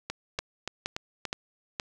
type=two click trains; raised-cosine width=0.2 ms; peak=-15 / -13 dBFS; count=5 / 4; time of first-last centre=0.1-1.253 / 0.39-1.798 s; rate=3.47 / 2.13 Hz; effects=none